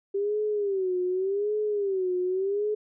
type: tone with vibrato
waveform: sine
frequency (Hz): 392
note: G4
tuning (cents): 0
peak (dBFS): -24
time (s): 0.14-2.75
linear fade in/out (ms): 10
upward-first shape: sine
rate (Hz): 0.86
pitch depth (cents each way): 140
effects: none